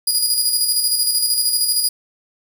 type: tone with tremolo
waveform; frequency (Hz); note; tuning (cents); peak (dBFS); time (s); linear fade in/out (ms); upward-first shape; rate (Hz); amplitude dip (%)
20% pulse; 4891; D#8; -31; -8; 0.07-1.89; 5; square; 13; 40
effects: none